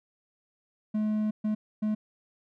triangle tone bursts at uneven times, 213.8 Hz, A3, 49 cents flat, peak -23 dBFS, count 3, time 0.94-1.31 / 1.44-1.55 / 1.82-1.95 s, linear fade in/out 10 ms, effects none

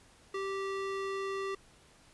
square tone with band-pass filter, 389.9 Hz, G4, 9 cents flat, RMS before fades -36 dBFS, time 0.34-1.55 s, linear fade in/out 5 ms, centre 1200 Hz, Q 0.5, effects pink hiss -61 dBFS RMS until 2.13 s + resampled to 24000 Hz

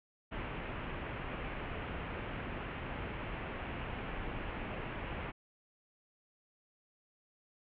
pink low-pass noise, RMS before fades -41 dBFS, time 0.31-5.32 s, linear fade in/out 20 ms, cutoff 2900 Hz, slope 48 dB/octave, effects none

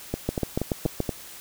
two click trains, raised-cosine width 2 ms, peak -10 / -12 dBFS, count 6 / 5, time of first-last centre 0.29-1.003 / 0.14-1.092 s, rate 7.01 / 4.2 Hz, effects white hiss -43 dBFS RMS until 1.4 s

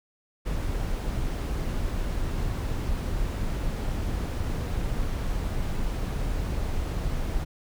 brown noise, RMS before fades -28 dBFS, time 0.45-7.45 s, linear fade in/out 20 ms, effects none

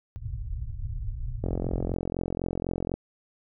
pink low-pass noise, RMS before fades -33 dBFS, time 0.16-1.94 s, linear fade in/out 0 ms, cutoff 130 Hz, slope 96 dB/octave
click train, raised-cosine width 2 ms, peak -16 dBFS, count 67, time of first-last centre 1.44-2.94 s, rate 44 Hz
effects none

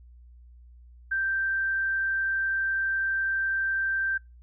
sine tone, 1568 Hz, G6, in tune, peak -24 dBFS, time 1.11-4.18 s, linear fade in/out 10 ms, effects noise-tail reverb RT60 0.2 s tail -22 dB re dry + added 60 Hz sine -48 dBFS peak until 4.42 s

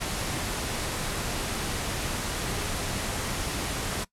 pink low-pass noise, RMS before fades -31 dBFS, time 0-4.05 s, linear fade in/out 20 ms, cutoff 12000 Hz, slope 48 dB/octave, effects noise-tail reverb RT60 0.1 s tail -20 dB re dry

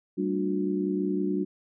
sine tone cluster, 194.3 / 224.1 / 295.7 / 361.6 Hz, G3 / A3 / D4 / F#4, -15 / +32 / +12 / -40 cents, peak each -29 / -38 / -29 / -30 dBFS, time 0.17-1.45 s, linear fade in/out 20 ms, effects none

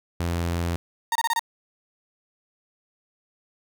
sawtooth tone, 85.5 Hz, F2, 36 cents flat, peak -20 dBFS, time 0.2-0.76 s, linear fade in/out 0 ms
35% pulse tone bursts, 924 Hz, A#5, 16 cents flat, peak -19 dBFS, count 5, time 1.12-1.394 s, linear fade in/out 2 ms, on 34 ms, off 26 ms
effects none

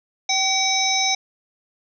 harmonic tone with a mistuned harmonic, 766 Hz, G5, 40 cents flat, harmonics 1 / 3 / 5 / 7 / 8, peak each -24 / -24 / -24 / -24 / -24 dBFS, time 0.29-1.15 s, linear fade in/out 5 ms, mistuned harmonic 3, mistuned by -16 cents, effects none

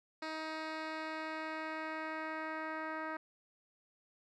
10% pulse tone with low-pass filter sweep, 315.3 Hz, D#4, 23 cents sharp, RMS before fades -41 dBFS, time 0.22-3.17 s, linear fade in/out 5 ms, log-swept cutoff 4200 to 1700 Hz, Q 1.4, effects none

